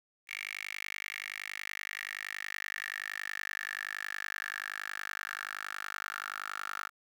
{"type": "tone with high-pass filter sweep", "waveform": "10% pulse", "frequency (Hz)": 50.6, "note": "G#1", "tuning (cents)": -44, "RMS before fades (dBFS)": -40, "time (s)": [0.27, 6.9], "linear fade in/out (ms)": 50, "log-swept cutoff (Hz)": [2200, 1400], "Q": 7.2, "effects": ["10-bit"]}